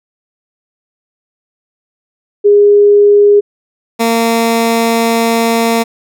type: tone pair in turn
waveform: sine / 15% pulse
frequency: 410 / 229.5 Hz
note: G#4 / A#3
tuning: -22 / -27 cents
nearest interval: minor seventh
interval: 1005 cents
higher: first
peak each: -3 dBFS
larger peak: neither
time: 2.44-3.41 / 3.99-5.84 s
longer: second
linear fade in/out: 20 ms
effects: none